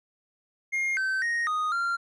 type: tone with pitch steps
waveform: triangle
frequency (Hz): 2130 / 1543 / 1868 / 1242 / 1384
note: C7 / G6 / A#6 / D#6 / F6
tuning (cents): +30 / -28 / +3 / -3 / -16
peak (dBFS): -23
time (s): 0.72-1.97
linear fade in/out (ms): 20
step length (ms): 250
effects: resampled to 24000 Hz